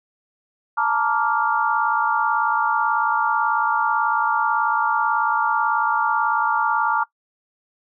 sine chord, Bb major seventh, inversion third, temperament just, 874.1 / 932.3 / 1165.4 / 1398.5 Hz, A5 / Bb5 / D6 / F6, -12 / 0 / -14 / +2 cents, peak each -23 dBFS, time 0.77-7.04 s, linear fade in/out 10 ms, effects noise-tail reverb RT60 0.1 s tail -20 dB re dry

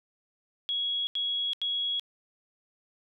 sine tone bursts, 3330 Hz, G#7, 4 cents sharp, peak -27 dBFS, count 3, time 0.69-1.996 s, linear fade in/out 0 ms, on 380 ms, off 83 ms, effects none

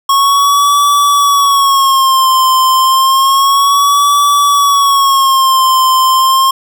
square tone with vibrato, 1094 Hz, C#6, 23 cents flat, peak -7 dBFS, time 0.09-6.51 s, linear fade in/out 5 ms, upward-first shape sine, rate 0.3 Hz, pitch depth 85 cents each way, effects none

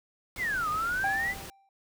pink noise, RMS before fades -42 dBFS, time 0.36-1.5 s, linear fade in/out 2 ms
sine exponential two-way sweep, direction down then up, 2200 to 1201 to 2049 Hz, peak -27 dBFS, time 0.37-1.35 s, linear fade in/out 50 ms, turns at 0.69 s
triangle tone with exponential decay, 784 Hz, G5, in tune, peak -24 dBFS, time 1.04-1.69 s, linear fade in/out 2 ms, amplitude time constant 140 ms
effects none

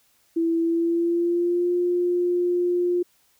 sine tone with pitch glide, 331.6 to 353.4 Hz, E4 to F4, +10 to +21 cents, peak -19 dBFS, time 0.36-3.03 s, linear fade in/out 10 ms, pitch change +111 cents, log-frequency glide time 0.6-1.72 s, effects white hiss -63 dBFS RMS until 3.39 s

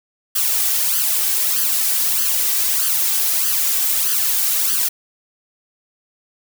blue noise with flanger, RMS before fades -18 dBFS, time 0.35-4.89 s, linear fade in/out 10 ms, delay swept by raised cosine 0.64 to 2.64 ms, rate 1.6 Hz, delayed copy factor +0.75, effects none

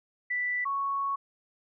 sine tone pair in turn, 1975.5 / 1108.7 Hz, B6 / C#6, 0 / 0 cents, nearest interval minor seventh, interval 1000 cents, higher first, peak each -27 dBFS, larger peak neither, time 0.3-0.65 / 0.65-1.16 s, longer second, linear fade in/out 10 ms, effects none

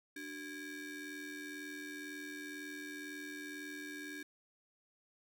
35% pulse ring-modulated tone, 672 Hz, E5, 33 cents sharp, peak -39 dBFS, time 0.16-4.23 s, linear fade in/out 5 ms, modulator 967 Hz, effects none

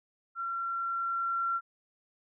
sine tone with level ramp, 1365 Hz, F6, 40 cents flat, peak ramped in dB -32 to -27 dBFS, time 0.35-1.61 s, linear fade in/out 50 ms, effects none

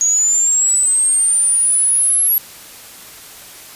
sine exponential sweep, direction up, 6645 to 11500 Hz, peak -11 dBFS, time 0.01-2.38 s, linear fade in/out 0 ms, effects white hiss -37 dBFS RMS until 3.75 s + resampled to 32000 Hz

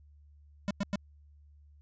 square tone bursts, 200.8 Hz, G3, 42 cents sharp, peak -29 dBFS, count 3, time 0.68-0.957 s, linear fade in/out 0 ms, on 27 ms, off 98 ms, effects added 73 Hz sine -55 dBFS peak until 1.81 s + resampled to 16000 Hz

